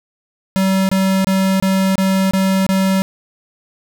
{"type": "tone bursts", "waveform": "square", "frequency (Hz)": 191.3, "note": "G3", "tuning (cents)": -42, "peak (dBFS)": -13, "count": 7, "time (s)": [0.56, 3.02], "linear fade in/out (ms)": 0, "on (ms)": 330, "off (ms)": 25, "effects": []}